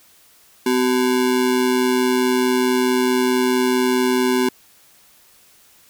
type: ring-modulated tone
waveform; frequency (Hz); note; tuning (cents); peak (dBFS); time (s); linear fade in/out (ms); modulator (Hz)
square; 315.7; D#4; +25; -13; 0.66-4.49; 5; 62.3
effects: white hiss -52 dBFS RMS until 5.89 s